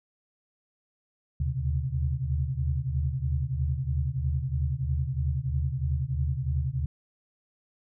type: tone cluster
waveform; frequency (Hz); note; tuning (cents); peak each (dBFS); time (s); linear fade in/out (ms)
sine; 74.8 / 77.9 / 125.7 / 136.5; D2 / D#2 / B2 / C#3; +32 / +3 / +31 / -26; -31; 1.4-6.86; 5
effects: none